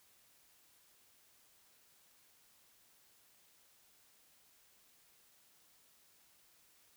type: silence
effects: white hiss -68 dBFS RMS until 6.96 s